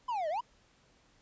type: exponential two-way sweep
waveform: triangle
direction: down then up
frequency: 1037 to 590 to 1029 Hz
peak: -29 dBFS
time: 0.08-0.41 s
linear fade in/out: 10 ms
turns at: 0.29 s
effects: pink hiss -66 dBFS RMS until 1.21 s + resampled to 16000 Hz